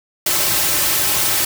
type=noise with comb filter; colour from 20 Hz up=white; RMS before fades=-17 dBFS; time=0.26-1.45 s; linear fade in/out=5 ms; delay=4.2 ms; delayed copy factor=-0.8; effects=none